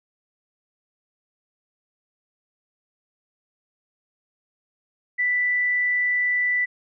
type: tone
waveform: sine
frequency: 1978 Hz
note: B6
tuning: 2 cents sharp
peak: -19 dBFS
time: 5.18-6.66 s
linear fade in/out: 20 ms
effects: none